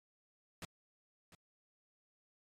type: noise with echo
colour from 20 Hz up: pink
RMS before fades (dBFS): -45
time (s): 0.62-0.65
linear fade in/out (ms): 2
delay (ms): 700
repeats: 1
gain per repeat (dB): -14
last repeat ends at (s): 1.35
effects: low-pass 10000 Hz 12 dB/octave + MP3 96 kbps